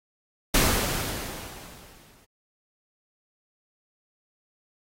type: noise with exponential decay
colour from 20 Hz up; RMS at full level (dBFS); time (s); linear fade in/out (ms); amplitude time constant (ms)
pink; -19; 0.54-2.25; 5; 370
effects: AAC 48 kbps